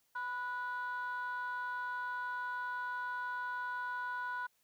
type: ring-modulated tone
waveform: triangle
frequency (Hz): 237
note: A#3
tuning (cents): +29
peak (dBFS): -30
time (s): 0.15-4.47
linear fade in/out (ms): 10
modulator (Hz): 1230
effects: tanh soft clip ceiling -31 dBFS + white hiss -75 dBFS RMS until 4.63 s